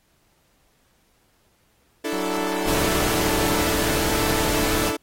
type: chord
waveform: sawtooth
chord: D suspended second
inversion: none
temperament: equal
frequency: 293.7 / 329.6 / 440 Hz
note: D4 / E4 / A4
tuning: 0 / 0 / 0 cents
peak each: -25 / -25 / -24 dBFS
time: 2.04-4.97 s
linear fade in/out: 10 ms
type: click train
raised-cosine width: 1 ms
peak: -20 dBFS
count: 279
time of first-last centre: 2.13-3.617 s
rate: 187 Hz
type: noise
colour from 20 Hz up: pink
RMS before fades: -25 dBFS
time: 2.64-4.93 s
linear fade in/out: 50 ms
effects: pink hiss -64 dBFS RMS until 5.02 s + AAC 48 kbps